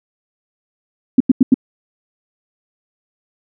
sine tone bursts, 257.4 Hz, C4, 28 cents flat, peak -4 dBFS, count 4, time 1.18-1.543 s, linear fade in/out 5 ms, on 24 ms, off 89 ms, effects none

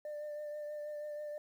sine tone with vibrato, 596 Hz, D5, 25 cents sharp, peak -37 dBFS, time 0.05-1.38 s, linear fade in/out 2 ms, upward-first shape triangle, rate 6.2 Hz, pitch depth 22 cents each way, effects tanh soft clip ceiling -38 dBFS + 11-bit

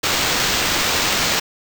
blue noise with sample-and-hold, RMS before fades -19 dBFS, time 0.03-1.4 s, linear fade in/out 10 ms, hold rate 11025 Hz, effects none

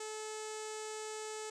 sawtooth tone with low-pass filter, 432.4 Hz, A4, 30 cents flat, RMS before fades -43 dBFS, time 0-1.5 s, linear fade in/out 5 ms, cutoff 7700 Hz, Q 4.5, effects none

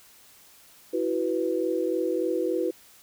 sine chord, E suspended second, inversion none, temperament equal with one note detuned, 329.6 / 373 / 493.9 Hz, E4 / F#4 / B4, 0 / +14 / 0 cents, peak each -28 dBFS, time 0.93-2.71 s, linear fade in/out 10 ms, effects white hiss -54 dBFS RMS until 3.02 s

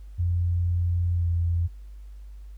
sine tone with pitch glide, 87.31 to 85.37 Hz, F2 to F2, 0 to -39 cents, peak -21 dBFS, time 0.18-1.68 s, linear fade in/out 20 ms, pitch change -39 cents, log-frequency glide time 1.13-1.28 s, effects added 50 Hz sine -39 dBFS peak until 2.57 s + pink hiss -66 dBFS RMS until 2.57 s

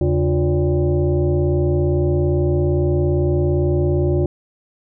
sine tone with frequency modulation, 138.3 Hz, C#3, 4 cents flat, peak -14 dBFS, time 0.01-4.26 s, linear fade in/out 2 ms, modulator 219 Hz, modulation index 1.5, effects none

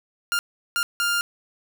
sawtooth tone bursts at uneven times, 1400 Hz, F6, 4 cents sharp, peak -17 dBFS, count 3, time 0.32-0.39 / 0.76-0.83 / 1-1.21 s, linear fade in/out 0 ms, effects none

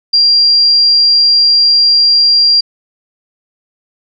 sine tone, 4762 Hz, D8, 23 cents sharp, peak -5 dBFS, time 0.13-2.61 s, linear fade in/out 10 ms, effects none

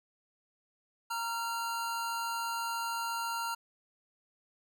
square tone pair together, 929.4 / 1377 Hz, A#5 / F6, -5 / -25 cents, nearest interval perfect fifth, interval 680 cents, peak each -36 / -37 dBFS, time 1.1-3.55 s, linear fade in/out 10 ms, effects none

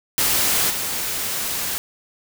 white noise with level steps, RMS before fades -19 / -25 dBFS, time 0.18-1.78 s, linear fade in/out 0 ms, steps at 0.69 s, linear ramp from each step 20 ms, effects none

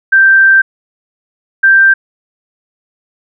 sine tone pair in turn, 1568 / 1573.8 Hz, G6 / G6, 0 / +6 cents, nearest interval unison, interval 6 cents, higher second, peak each -3 dBFS, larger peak neither, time 0.12-0.62 / 1.63-1.94 s, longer first, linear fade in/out 10 ms, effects none

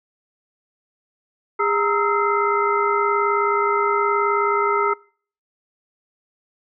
sine tone cluster, 408 / 925 / 1280 / 1339 / 2072 Hz, G#4 / A#5 / D#6 / E6 / C7, -31 / -14 / +49 / +27 / -17 cents, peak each -22 / -24 / -22 / -24 / -28 dBFS, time 1.59-4.94 s, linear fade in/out 10 ms, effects noise-tail reverb RT60 0.5 s tail -26 dB re dry

